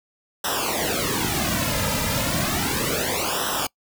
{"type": "noise with flanger", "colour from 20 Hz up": "pink", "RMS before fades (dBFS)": -24, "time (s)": [0.44, 3.67], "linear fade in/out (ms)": 5, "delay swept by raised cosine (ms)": [0.44, 2.74], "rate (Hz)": 0.33, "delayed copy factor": -1, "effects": ["noise-tail reverb RT60 0.1 s tail -25 dB re dry"]}